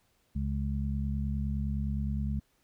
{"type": "harmonic tone", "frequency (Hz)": 69.7, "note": "C#2", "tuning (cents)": 10, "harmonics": [1, 2, 3], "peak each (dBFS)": [-31, -35, -35], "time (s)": [0.35, 2.4], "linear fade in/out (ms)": 10, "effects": ["pink hiss -71 dBFS RMS until 2.63 s"]}